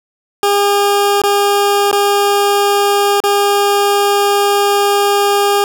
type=tone with dropouts; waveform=20% pulse; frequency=404.9 Hz; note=G#4; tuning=44 cents flat; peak=-5 dBFS; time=0.43-5.64 s; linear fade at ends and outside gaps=1 ms; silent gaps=1.218-1.237 / 1.914-1.928 / 3.203-3.238 s; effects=none